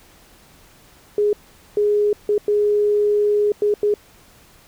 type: tone bursts at uneven times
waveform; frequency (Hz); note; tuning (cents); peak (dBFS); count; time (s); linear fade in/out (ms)
sine; 415.3; G#4; 0; -14; 6; 1.18-1.33 / 1.77-2.13 / 2.29-2.38 / 2.48-3.52 / 3.62-3.74 / 3.83-3.94; 2
effects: pink hiss -50 dBFS RMS until 4.67 s